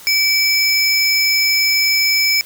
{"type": "tone pair together", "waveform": "square", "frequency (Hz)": [2303, 5188], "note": ["D7", "E8"], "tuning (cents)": [-34, -28], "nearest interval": "octave + major second", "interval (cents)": 1406, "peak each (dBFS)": -16, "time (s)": [0.07, 2.41], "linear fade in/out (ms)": 0, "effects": ["white hiss -39 dBFS RMS until 2.45 s"]}